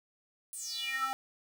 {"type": "tone with high-pass filter sweep", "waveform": "square", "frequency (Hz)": 266.1, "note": "C4", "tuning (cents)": 29, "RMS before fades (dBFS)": -36, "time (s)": [0.53, 1.13], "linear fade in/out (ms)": 0, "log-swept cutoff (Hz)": [10000, 900], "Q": 7.9, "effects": []}